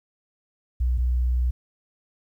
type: tone pair in turn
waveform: sine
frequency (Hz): 61.74 / 61.74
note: B1 / B1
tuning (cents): 0 / 0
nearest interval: unison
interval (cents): 0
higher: neither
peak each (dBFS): -18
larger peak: neither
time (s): 0.8-0.98 / 0.98-1.51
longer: second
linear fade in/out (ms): 10
effects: tanh soft clip ceiling -16 dBFS + 10-bit